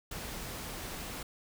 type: noise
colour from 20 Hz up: pink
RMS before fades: -41 dBFS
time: 0.11-1.23 s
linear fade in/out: 5 ms
effects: none